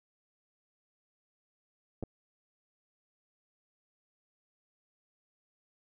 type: clicks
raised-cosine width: 2 ms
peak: -25 dBFS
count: 2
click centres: 2.027 / 2.036 s
effects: none